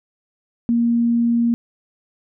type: tone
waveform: sine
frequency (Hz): 234.8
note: A#3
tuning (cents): +13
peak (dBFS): -14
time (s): 0.69-1.54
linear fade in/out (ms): 0
effects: none